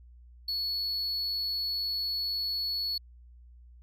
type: tone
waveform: triangle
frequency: 4398 Hz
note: C#8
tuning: 14 cents flat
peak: -28 dBFS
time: 0.48-2.98 s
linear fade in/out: 5 ms
effects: added 60 Hz sine -50 dBFS peak until 3.82 s